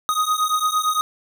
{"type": "beating tone pair", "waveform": "square", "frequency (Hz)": [1244.5, 1253.3], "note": ["D#6", "D#6"], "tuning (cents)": [0, 12], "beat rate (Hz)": 8.8, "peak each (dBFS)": -22, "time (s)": [0.09, 1.01], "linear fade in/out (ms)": 0, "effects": []}